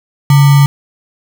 sine tone with sample-and-hold, 141 Hz, C#3, 30 cents sharp, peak -3 dBFS, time 0.3-0.66 s, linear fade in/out 2 ms, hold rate 1050 Hz, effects none

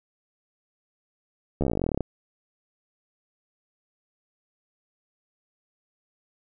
slowing click train, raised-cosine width 2 ms, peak -12 dBFS, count 20, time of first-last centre 1.61-2.007 s, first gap 13 ms, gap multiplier 1.05, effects none

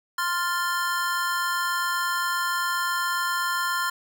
square chord, F major, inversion second, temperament equal, 1046.5 / 1396.9 / 1760 Hz, C6 / F6 / A6, 0 / 0 / 0 cents, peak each -28 / -28 / -32 dBFS, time 0.18-3.9 s, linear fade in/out 5 ms, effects none

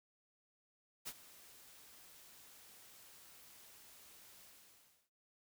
white noise with ADSR envelope, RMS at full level -43 dBFS, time 1.05-5.1 s, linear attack 25 ms, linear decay 52 ms, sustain -17 dB, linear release 680 ms, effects none

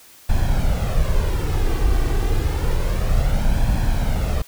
brown noise with flanger, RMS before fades -18 dBFS, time 0.29-4.42 s, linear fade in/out 5 ms, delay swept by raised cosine 1.2 to 2.6 ms, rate 0.29 Hz, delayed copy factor +0.55, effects white hiss -47 dBFS RMS until 4.47 s

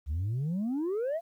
sine exponential sweep, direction up, 68 to 698.5 Hz, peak -26 dBFS, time 0.06-1.21 s, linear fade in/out 50 ms, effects tanh soft clip ceiling -27 dBFS + 11-bit

